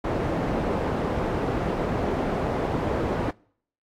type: low-pass noise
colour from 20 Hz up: white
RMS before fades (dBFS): -26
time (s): 0.04-3.31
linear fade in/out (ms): 5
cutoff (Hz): 590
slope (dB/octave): 12
effects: noise-tail reverb RT60 0.6 s tail -25 dB re dry + AAC 64 kbps